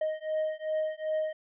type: beating tone pair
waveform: triangle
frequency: 622.3 / 624.9 Hz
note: D#5 / D#5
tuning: 0 / +7 cents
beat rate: 2.6 Hz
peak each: -30 dBFS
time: 0.01-1.33 s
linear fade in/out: 5 ms
effects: resampled to 8000 Hz